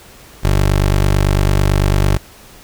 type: tone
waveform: 20% pulse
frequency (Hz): 49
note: G1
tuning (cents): 0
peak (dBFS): -6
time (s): 0.43-2.18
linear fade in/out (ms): 20
effects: pink hiss -41 dBFS RMS until 2.63 s